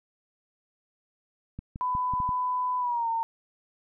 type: clicks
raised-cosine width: 5 ms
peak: -24 dBFS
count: 6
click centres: 1.59 / 1.759 / 1.951 / 2.137 / 2.202 / 2.291 s
type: tone with pitch glide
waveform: sine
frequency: 1000 to 911.7 Hz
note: B5 to A#5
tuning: +21 to -39 cents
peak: -25 dBFS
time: 1.81-3.23 s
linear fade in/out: 0 ms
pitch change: -160 cents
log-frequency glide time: 2.79-3.09 s
effects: none